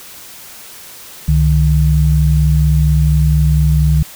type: tone pair together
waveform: sine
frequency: 67.7 / 151.98 Hz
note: C#2 / D#3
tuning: -40 / -40 cents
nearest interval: octave + major second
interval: 1400 cents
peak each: -11 dBFS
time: 1.28-4.03 s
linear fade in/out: 5 ms
effects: white hiss -35 dBFS RMS until 4.15 s